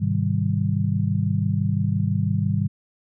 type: chord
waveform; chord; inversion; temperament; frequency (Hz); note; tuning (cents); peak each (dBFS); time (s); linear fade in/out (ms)
sine; Ab major seventh; none; just; 103.83 / 129.78 / 155.74 / 194.67; Ab2 / C3 / Eb3 / G3; 0 / -14 / +2 / -12; -23 / -27 / -25 / -25; 0-2.68; 20
effects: none